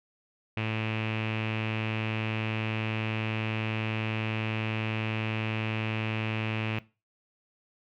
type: tone with low-pass filter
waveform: sawtooth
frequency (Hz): 110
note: A2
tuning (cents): 0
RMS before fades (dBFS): -31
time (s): 0.57-6.79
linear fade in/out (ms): 0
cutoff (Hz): 2600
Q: 6.1
effects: noise-tail reverb RT60 0.3 s tail -20 dB re dry